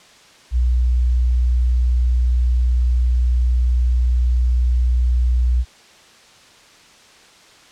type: tone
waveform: sine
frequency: 61.1 Hz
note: B1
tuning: 18 cents flat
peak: -13 dBFS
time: 0.51-5.65 s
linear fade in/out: 50 ms
effects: white hiss -47 dBFS RMS until 7.71 s + low-pass 6000 Hz 12 dB/octave